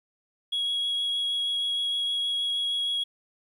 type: tone with vibrato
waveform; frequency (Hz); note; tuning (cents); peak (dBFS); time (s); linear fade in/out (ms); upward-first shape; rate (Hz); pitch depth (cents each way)
sine; 3322; G#7; 0; -23; 0.52-3.04; 10; triangle; 6.4; 10
effects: tanh soft clip ceiling -23 dBFS + 10-bit